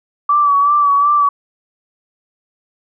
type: tone with vibrato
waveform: sine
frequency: 1152 Hz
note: D6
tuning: 34 cents flat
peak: -9 dBFS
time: 0.29-1.29 s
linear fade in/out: 5 ms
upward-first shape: sine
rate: 2.7 Hz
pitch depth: 41 cents each way
effects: none